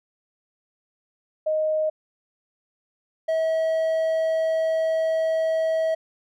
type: tone pair in turn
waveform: sine / triangle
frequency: 622.3 / 643.9 Hz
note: D#5 / E5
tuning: 0 / -41 cents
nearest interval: minor second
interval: 59 cents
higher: second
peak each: -20 / -18 dBFS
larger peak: second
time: 1.46-1.9 / 3.28-5.95 s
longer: second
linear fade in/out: 10 ms
effects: none